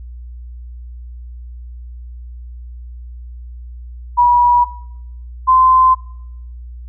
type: tone pair in turn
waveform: sine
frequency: 969 / 1033.3 Hz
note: B5 / C6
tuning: -33 / -22 cents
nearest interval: minor second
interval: 111 cents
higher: second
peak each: -7 dBFS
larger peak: neither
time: 4.17-4.65 / 5.47-5.95 s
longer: neither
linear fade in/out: 20 ms
effects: noise-tail reverb RT60 0.7 s tail -19 dB re dry + added 60 Hz sine -29 dBFS peak until 6.88 s